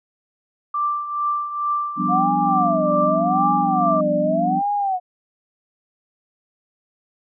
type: tone with tremolo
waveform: sine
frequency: 1177 Hz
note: D6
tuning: 3 cents sharp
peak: -17 dBFS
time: 0.74-4.01 s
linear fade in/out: 5 ms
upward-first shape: triangle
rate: 2.3 Hz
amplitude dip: 70%
type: chord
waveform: sine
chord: G dominant seventh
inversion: third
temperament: equal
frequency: 174.61 / 196 / 246.9 / 293.7 Hz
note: F3 / G3 / B3 / D4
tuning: 0 / 0 / 0 / 0 cents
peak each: -26 dBFS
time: 1.96-4.62 s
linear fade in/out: 50 ms
type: tone with vibrato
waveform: sine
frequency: 698.5 Hz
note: F5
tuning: in tune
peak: -18 dBFS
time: 2.08-5 s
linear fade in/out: 50 ms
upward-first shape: sine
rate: 0.85 Hz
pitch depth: 280 cents each way
effects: none